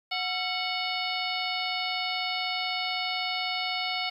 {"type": "harmonic tone with a mistuned harmonic", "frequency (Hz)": 736, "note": "F#5", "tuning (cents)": -9, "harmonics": [1, 2, 3, 4, 5, 6, 7], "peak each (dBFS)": [-34, -40, -33, -35, -37, -35, -42], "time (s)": [0.11, 4.1], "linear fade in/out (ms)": 10, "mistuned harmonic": 2, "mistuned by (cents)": -140, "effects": ["10-bit"]}